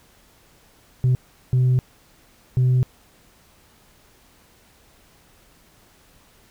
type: tone bursts at uneven times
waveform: sine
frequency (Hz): 127.1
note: C3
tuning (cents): -50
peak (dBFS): -12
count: 3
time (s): 1.04-1.15 / 1.53-1.79 / 2.57-2.83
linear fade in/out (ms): 0
effects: tanh soft clip ceiling -13 dBFS + pink hiss -55 dBFS RMS until 6.5 s